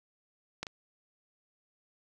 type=clicks; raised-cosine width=0.2 ms; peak=-18 / -23 dBFS; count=2; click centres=0.63 / 0.668 s; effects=none